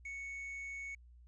triangle tone with quantisation, 2217 Hz, C#7, in tune, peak -40 dBFS, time 0.05-0.95 s, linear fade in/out 5 ms, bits 11, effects added 60 Hz sine -56 dBFS peak until 1.27 s + resampled to 22050 Hz

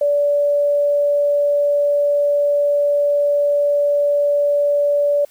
sine tone, 578 Hz, D5, 28 cents flat, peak -13 dBFS, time 0.01-5.25 s, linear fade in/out 5 ms, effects white hiss -53 dBFS RMS until 5.3 s

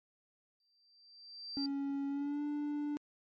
sine tone with exponential growth, 4690 Hz, D8, 3 cents flat, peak -36 dBFS, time 0.6-1.66 s, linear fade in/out 2 ms, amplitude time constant 230 ms
triangle tone with pitch glide, 278.5 to 293.7 Hz, C#4 to D4, +8 to 0 cents, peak -32 dBFS, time 1.57-2.97 s, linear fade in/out 0 ms, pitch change +92 cents, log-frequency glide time 2.08-2.43 s
effects MP3 32 kbps

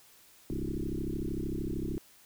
sine tone with frequency modulation, 174.8 Hz, F3, 2 cents sharp, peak -31 dBFS, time 0.5-1.98 s, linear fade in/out 0 ms, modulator 33.2 Hz, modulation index 5.8, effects white hiss -59 dBFS RMS until 2.25 s

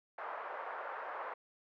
white band-pass noise, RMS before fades -43 dBFS, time 0.18-1.34 s, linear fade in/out 5 ms, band 520 to 1400 Hz, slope 24 dB/octave, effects none

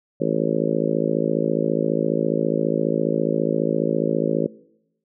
harmonic tone, 54.7 Hz, A1, 9 cents flat, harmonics 3 / 4 / 5 / 6 / 7 / 8 / 9 / 10, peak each -27 / -27 / -27 / -27 / -27 / -27 / -27 / -27 dBFS, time 0.2-4.47 s, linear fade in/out 10 ms, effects noise-tail reverb RT60 0.9 s tail -23 dB re dry

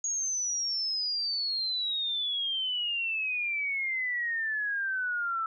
sine exponential sweep, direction down, 6690 to 1316 Hz, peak -28 dBFS, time 0.04-5.46 s, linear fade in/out 2 ms, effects none

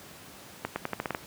accelerating click train, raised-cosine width 0.5 ms, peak -14 dBFS, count 8, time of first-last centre 0.65-1.148 s, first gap 110 ms, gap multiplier 0.85, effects pink hiss -48 dBFS RMS until 1.26 s + high-pass 100 Hz 12 dB/octave

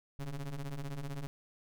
square ring-modulated tone, 69.3 Hz, C#2, in tune, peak -35 dBFS, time 0.19-1.27 s, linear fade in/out 0 ms, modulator 77.1 Hz, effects none

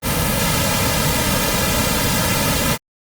pink noise with comb filter, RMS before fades -18 dBFS, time 0.02-2.78 s, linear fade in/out 50 ms, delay 2.7 ms, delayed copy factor -0.95, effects Opus 32 kbps

